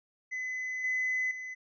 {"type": "tone with level steps", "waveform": "triangle", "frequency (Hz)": 2020, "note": "B6", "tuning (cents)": 39, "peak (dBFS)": [-31, -25, -36], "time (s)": [0.31, 1.55], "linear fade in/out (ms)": 20, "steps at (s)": [0.84, 1.31], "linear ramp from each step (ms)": 2, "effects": ["tanh soft clip ceiling -24 dBFS", "resampled to 16000 Hz"]}